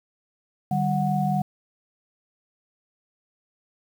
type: tone cluster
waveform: sine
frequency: 150.8 / 194.9 / 735 Hz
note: D3 / G3 / F#5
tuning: +46 / -10 / -12 cents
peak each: -25 dBFS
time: 0.71-1.42 s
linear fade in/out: 5 ms
effects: 8-bit